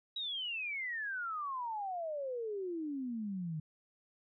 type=exponential sweep; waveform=sine; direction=down; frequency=3888 to 150.9 Hz; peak=-36 dBFS; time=0.16-3.6 s; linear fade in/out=5 ms; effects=none